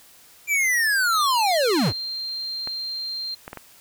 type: linear sweep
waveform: square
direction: down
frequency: 2377 to 63.6 Hz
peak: -19 dBFS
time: 0.47-1.93 s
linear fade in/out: 50 ms
type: tone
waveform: sine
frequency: 4175 Hz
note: C8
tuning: 5 cents flat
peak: -27 dBFS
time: 1.12-3.35 s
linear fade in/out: 10 ms
type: clicks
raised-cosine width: 0.5 ms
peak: -19 dBFS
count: 4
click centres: 2.674 / 3.479 / 3.531 / 3.573 s
effects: white hiss -51 dBFS RMS until 3.8 s